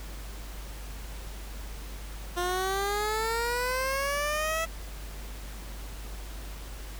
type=exponential sweep; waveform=15% pulse; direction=up; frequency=350.1 to 660 Hz; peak=-21 dBFS; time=2.36-4.66 s; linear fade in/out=20 ms; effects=added 50 Hz sine -38 dBFS peak until 6.99 s + pink hiss -46 dBFS RMS until 6.99 s